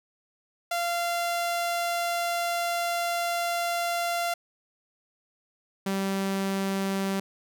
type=tone pair in turn; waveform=sawtooth; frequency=690 / 194.41 Hz; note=F5 / G3; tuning=-21 / -14 cents; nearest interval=octave + minor seventh; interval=2193 cents; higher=first; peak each=-22 dBFS; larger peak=neither; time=0.71-4.34 / 5.86-7.2 s; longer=first; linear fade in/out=5 ms; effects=none